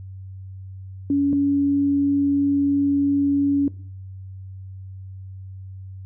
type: tone pair in turn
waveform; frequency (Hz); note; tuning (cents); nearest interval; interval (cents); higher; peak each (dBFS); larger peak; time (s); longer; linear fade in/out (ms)
sine; 282 / 282; C#4 / C#4; +30 / +30; unison; 0; neither; -16; neither; 1.1-1.33 / 1.33-3.68; second; 2
effects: noise-tail reverb RT60 0.5 s tail -20 dB re dry + added 95 Hz sine -34 dBFS peak until 6.05 s